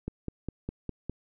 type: click train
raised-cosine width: 3 ms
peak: -20 dBFS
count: 6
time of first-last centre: 0.08-1.096 s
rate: 4.92 Hz
effects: none